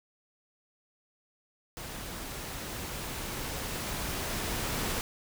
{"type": "noise with level ramp", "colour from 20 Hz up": "pink", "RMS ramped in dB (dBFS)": [-41, -32], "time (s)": [1.77, 5.01], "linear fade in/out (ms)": 0, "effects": []}